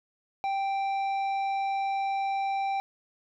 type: tone with tanh clipping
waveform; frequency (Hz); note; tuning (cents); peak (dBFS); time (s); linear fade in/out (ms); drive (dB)
triangle; 784; G5; 0; -28; 0.44-2.8; 0; 13
effects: none